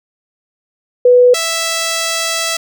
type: tone pair in turn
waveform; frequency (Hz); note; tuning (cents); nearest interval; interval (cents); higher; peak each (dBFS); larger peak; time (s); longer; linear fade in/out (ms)
sine / 5% pulse; 493.9 / 659.3; B4 / E5; 0 / 0; perfect fourth; 500; second; -4; neither; 1.05-1.34 / 1.34-2.57; second; 5
effects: none